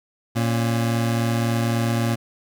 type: tone pair together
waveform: 25% pulse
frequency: 116 / 275.6 Hz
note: A#2 / C#4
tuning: -8 / -10 cents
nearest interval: octave + minor third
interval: 1498 cents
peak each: -16 / -26 dBFS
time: 0.35-2.16 s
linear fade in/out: 20 ms
effects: none